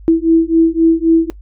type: beating tone pair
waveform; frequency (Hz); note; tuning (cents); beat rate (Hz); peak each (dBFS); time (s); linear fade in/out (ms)
sine; 326.2 / 330; E4 / E4; -18 / +2; 3.8; -11; 0.08-1.3; 0
effects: noise-tail reverb RT60 0.1 s tail -20 dB re dry + added 50 Hz sine -33 dBFS peak until 1.41 s